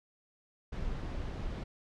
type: noise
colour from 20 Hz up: brown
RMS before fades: -37 dBFS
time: 0.72-1.64 s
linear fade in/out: 10 ms
effects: low-pass 5000 Hz 12 dB/octave